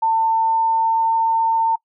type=tone with pitch glide; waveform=sine; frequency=897 to 903.8 Hz; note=A5 to A5; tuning=+33 to +46 cents; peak=-14 dBFS; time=0.02-1.76 s; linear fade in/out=10 ms; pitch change=+13 cents; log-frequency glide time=0.19-1.18 s; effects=noise-tail reverb RT60 0.1 s tail -24 dB re dry